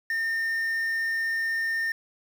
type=tone with quantisation; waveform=triangle; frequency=1816 Hz; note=A#6; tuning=46 cents flat; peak=-23 dBFS; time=0.1-1.92 s; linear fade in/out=2 ms; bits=8; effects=none